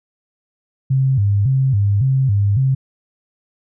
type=tone with vibrato; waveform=sine; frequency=116 Hz; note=A#2; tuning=8 cents flat; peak=-12 dBFS; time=0.9-2.75 s; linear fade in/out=10 ms; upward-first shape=square; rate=1.8 Hz; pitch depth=240 cents each way; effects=none